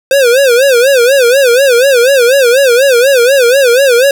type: tone with vibrato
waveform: square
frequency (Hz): 513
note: C5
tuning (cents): -34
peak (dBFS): -5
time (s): 0.11-4.11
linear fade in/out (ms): 2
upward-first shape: sine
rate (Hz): 4.1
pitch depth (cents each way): 160
effects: none